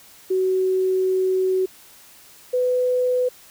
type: tone pair in turn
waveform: sine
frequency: 374.9 / 500.4 Hz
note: F#4 / B4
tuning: +23 / +23 cents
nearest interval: perfect fourth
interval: 500 cents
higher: second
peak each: -17 dBFS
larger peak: neither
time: 0.3-1.66 / 2.53-3.29 s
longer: first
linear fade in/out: 10 ms
effects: white hiss -48 dBFS RMS until 3.5 s